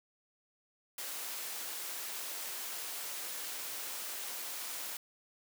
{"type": "high-pass noise", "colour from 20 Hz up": "white", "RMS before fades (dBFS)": -41, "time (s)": [0.98, 4.97], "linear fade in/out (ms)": 2, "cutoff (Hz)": 370, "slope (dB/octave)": 12, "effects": []}